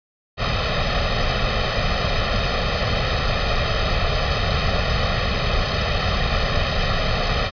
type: noise with comb filter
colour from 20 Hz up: pink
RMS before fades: -20 dBFS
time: 0.37-7.51 s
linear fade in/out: 50 ms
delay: 1.6 ms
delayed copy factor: +0.8
effects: resampled to 11025 Hz